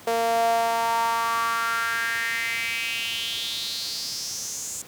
sawtooth tone with high-pass filter sweep, 230 Hz, A#3, 23 cents flat, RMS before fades -26 dBFS, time 0.07-4.82 s, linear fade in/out 5 ms, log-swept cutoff 550 to 7400 Hz, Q 5.1, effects pink hiss -46 dBFS RMS until 4.87 s + high-pass 100 Hz 12 dB/octave

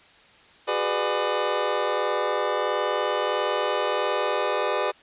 25% pulse chord, G# half-diminished seventh, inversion third, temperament just, 373.8 / 415.3 / 498.4 / 598 Hz, F#4 / G#4 / B4 / D5, +18 / 0 / +16 / +31 cents, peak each -28 / -25 / -24 / -23 dBFS, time 0.67-4.92 s, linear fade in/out 20 ms, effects white hiss -53 dBFS RMS until 5.02 s + resampled to 8000 Hz

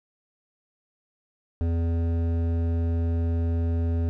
triangle tone with hard clipping, 83.8 Hz, E2, 29 cents sharp, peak -24 dBFS, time 1.61-4.09 s, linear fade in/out 0 ms, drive 16 dB, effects none

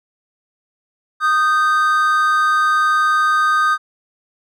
triangle tone pair together, 1235 / 1556 Hz, D#6 / G6, -13 / -13 cents, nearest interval major third, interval 400 cents, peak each -12 / -16 dBFS, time 1.2-3.78 s, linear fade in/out 50 ms, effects none

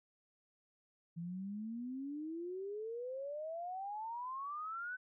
sine exponential sweep, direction up, 164.81 to 1524 Hz, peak -40 dBFS, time 1.16-4.97 s, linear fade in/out 20 ms, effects none

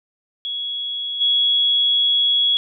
sine tone with level steps, 3346 Hz, G#7, 12 cents sharp, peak -23 / -14 dBFS, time 0.45-2.57 s, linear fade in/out 0 ms, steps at 1.2 s, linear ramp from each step 20 ms, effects none

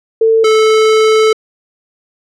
sine / square tone pair in turn, 447.8 / 436.8 Hz, A4 / A4, +30 / -13 cents, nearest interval unison, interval 43 cents, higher first, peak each -6 / -7 dBFS, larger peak first, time 0.21-0.44 / 0.44-1.33 s, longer second, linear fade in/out 5 ms, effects low-pass 6000 Hz 12 dB/octave

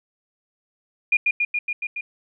sine tone with echo, 2428 Hz, D#7, 43 cents flat, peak -14 dBFS, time 1.12-1.17 s, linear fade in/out 5 ms, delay 140 ms, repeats 6, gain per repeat -2 dB, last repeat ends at 2.01 s, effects none

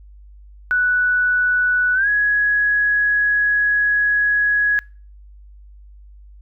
sine tone with pitch glide, 1481 to 1672 Hz, F#6 to G#6, +1 to +11 cents, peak -14 dBFS, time 0.71-4.79 s, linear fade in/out 0 ms, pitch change +210 cents, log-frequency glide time 1.94-2.08 s, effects noise-tail reverb RT60 0.4 s tail -26 dB re dry + added 50 Hz sine -40 dBFS peak until 6.41 s

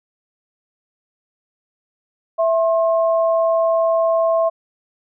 sine tone pair together, 659.4 / 1069 Hz, E5 / C6, 0 / +37 cents, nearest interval minor sixth, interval 837 cents, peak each -14 / -23 dBFS, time 2.38-4.5 s, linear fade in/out 20 ms, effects none

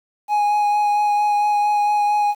triangle tone with vibrato, 830.6 Hz, G#5, in tune, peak -13 dBFS, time 0.28-2.35 s, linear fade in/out 50 ms, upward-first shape sine, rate 4.4 Hz, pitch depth 12 cents each way, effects 8-bit

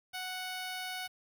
10% pulse tone, 740 Hz, F#5, in tune, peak -29 dBFS, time 0.13-1.08 s, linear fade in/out 20 ms, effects 10-bit

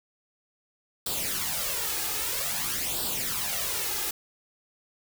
white noise with flanger, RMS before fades -30 dBFS, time 1.06-4.11 s, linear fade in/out 5 ms, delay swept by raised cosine 0.23 to 2.43 ms, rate 0.51 Hz, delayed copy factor +0.65, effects none

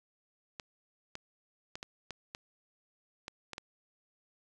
clicks, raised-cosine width 0.2 ms, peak -23 dBFS, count 9, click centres 0.598 / 1.154 / 1.755 / 1.829 / 2.107 / 2.349 / 3.281 / 3.533 / 3.581 s, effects resampled to 24000 Hz + 9-bit

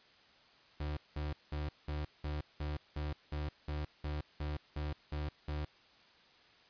35% pulse tone bursts, 74.9 Hz, D2, 35 cents sharp, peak -34 dBFS, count 14, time 0.8-5.65 s, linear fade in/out 5 ms, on 170 ms, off 190 ms, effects white hiss -63 dBFS RMS until 6.69 s + resampled to 11025 Hz

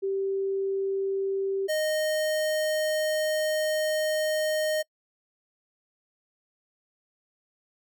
sine / square tone pair in turn, 389.6 / 618.5 Hz, G4 / D#5, -11 / -10 cents, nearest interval minor sixth, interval 801 cents, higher second, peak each -25 dBFS, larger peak neither, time 0.02-1.68 / 1.68-4.83 s, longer second, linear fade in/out 20 ms, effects noise-tail reverb RT60 0.1 s tail -26 dB re dry

